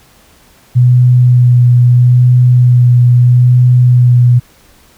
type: tone with vibrato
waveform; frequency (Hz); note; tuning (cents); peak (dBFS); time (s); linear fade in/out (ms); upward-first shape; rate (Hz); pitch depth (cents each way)
sine; 123.47; B2; 0; -3; 0.75-4.4; 20; sine; 0.77; 15
effects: pink hiss -45 dBFS RMS until 4.97 s